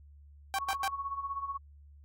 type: tone bursts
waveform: sawtooth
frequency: 784 Hz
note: G5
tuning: in tune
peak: -26 dBFS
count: 3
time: 0.54-0.878 s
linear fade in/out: 0 ms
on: 46 ms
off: 100 ms
type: tone with tremolo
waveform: sine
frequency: 1108.7 Hz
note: C#6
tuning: in tune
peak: -31 dBFS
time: 0.55-1.58 s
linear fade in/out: 20 ms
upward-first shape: sine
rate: 16 Hz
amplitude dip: 70%
effects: added 72 Hz sine -52 dBFS peak until 2.04 s + AAC 48 kbps